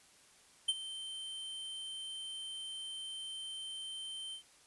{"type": "tone with ADSR envelope", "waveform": "square", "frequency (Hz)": 3110, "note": "G7", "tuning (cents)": -14, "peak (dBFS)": -27, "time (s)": [0.68, 4.43], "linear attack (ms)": 10, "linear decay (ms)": 38, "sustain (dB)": -15, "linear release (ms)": 100, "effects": ["white hiss -63 dBFS RMS until 4.66 s", "resampled to 24000 Hz"]}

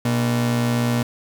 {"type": "ring-modulated tone", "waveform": "45% pulse", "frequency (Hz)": 180.4, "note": "F#3", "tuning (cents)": -44, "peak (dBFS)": -15, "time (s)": [0.05, 1.03], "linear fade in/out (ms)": 5, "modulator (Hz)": 58, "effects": ["7-bit"]}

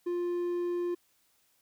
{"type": "tone", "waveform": "triangle", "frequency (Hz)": 350.6, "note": "F4", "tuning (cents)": 7, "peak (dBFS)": -27, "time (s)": [0.06, 0.95], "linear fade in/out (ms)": 10, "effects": ["white hiss -70 dBFS RMS until 1.61 s"]}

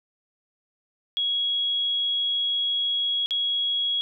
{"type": "tone with dropouts", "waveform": "sine", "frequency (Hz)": 3322, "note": "G#7", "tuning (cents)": 0, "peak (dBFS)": -22, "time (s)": [1.17, 4.01], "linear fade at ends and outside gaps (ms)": 0, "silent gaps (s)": [3.26, 3.308], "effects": []}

